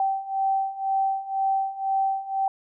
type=beating tone pair; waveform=sine; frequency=775 / 777 Hz; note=G5 / G5; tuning=-20 / -16 cents; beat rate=2 Hz; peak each=-27 / -24 dBFS; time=0-2.48 s; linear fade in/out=2 ms; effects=none